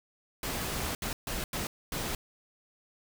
pink noise bursts at uneven times, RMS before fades -34 dBFS, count 5, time 0.43-0.95 / 1.02-1.13 / 1.27-1.44 / 1.53-1.67 / 1.92-2.15 s, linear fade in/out 2 ms, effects none

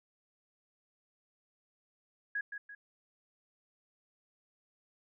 sine tone with echo, 1661.2 Hz, G#6, in tune, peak -32 dBFS, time 2.35-2.41 s, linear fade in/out 5 ms, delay 170 ms, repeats 2, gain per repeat -7 dB, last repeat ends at 2.75 s, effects none

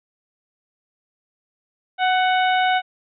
harmonic tone with a mistuned harmonic, 740 Hz, F#5, in tune, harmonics 1 / 2 / 3 / 4 / 5, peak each -17 / -23 / -27 / -29 / -31 dBFS, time 1.98-2.82 s, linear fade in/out 50 ms, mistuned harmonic 2, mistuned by +20 cents, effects none

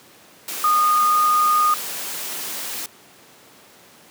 sine tone in noise, 1228 Hz, D#6, 23 cents flat, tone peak -14 dBFS, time 0.64-1.74 s, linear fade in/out 2 ms, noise white, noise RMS -29 dBFS, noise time 0.48-2.86 s, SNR +12 dB, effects pink hiss -48 dBFS RMS until 4.1 s + high-pass 200 Hz 12 dB/octave

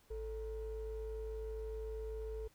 triangle ring-modulated tone, 246.7 Hz, B3, 2 cents flat, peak -34 dBFS, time 0.1-2.48 s, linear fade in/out 10 ms, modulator 193 Hz, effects tanh soft clip ceiling -33 dBFS + pink hiss -69 dBFS RMS until 2.54 s

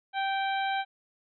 harmonic tone with a mistuned harmonic, 780 Hz, G5, 9 cents flat, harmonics 1 / 2 / 3 / 4 / 5, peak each -28 / -34 / -38 / -40 / -42 dBFS, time 0.13-0.85 s, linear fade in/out 50 ms, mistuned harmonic 4, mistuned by +20 cents, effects none

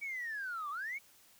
sine linear two-way sweep, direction down then up, 2284 to 1123 to 2284 Hz, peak -36 dBFS, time 0.01-0.99 s, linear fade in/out 20 ms, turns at 0.7 s, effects tanh soft clip ceiling -33 dBFS + white hiss -63 dBFS RMS until 1.39 s

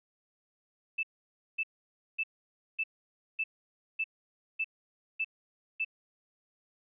sine tone bursts, 2637 Hz, E7, in tune, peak -28 dBFS, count 9, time 0.98-5.848 s, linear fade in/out 10 ms, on 52 ms, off 550 ms, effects none

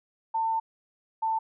sine tone pair in turn, 897 / 890.3 Hz, A5 / A5, +33 / +20 cents, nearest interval unison, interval 13 cents, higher first, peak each -24 dBFS, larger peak neither, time 0.34-0.6 / 1.22-1.39 s, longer first, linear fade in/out 10 ms, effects none

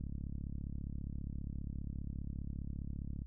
click train, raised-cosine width 5 ms, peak -30 dBFS, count 113, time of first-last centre 0.01-3.219 s, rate 34.9 Hz, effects added 60 Hz sine -46 dBFS peak until 3.26 s

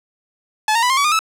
sawtooth tone with pitch steps, 861 / 922.8 / 989 / 1060 / 1136.1 / 1217.6 / 1305 Hz, A5 / A#5 / B5 / C6 / C#6 / D#6 / E6, -38 / -18 / +2 / +22 / +42 / -38 / -18 cents, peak -10 dBFS, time 0.68-1.191 s, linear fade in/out 2 ms, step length 73 ms, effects low-pass 10000 Hz 12 dB/octave + 7-bit

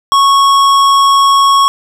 triangle tone with hard clipping, 1104 Hz, C#6, 7 cents flat, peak -7 dBFS, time 0.12-1.68 s, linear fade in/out 0 ms, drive 17 dB, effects none

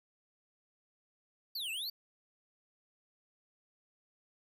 square exponential two-way sweep, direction down then up, 4699 to 2549 to 4699 Hz, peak -37 dBFS, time 1.55-1.9 s, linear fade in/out 5 ms, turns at 1.71 s, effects none

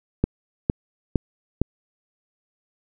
click train, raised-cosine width 3 ms, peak -5 dBFS, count 4, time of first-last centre 0.24-1.616 s, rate 2.18 Hz, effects none

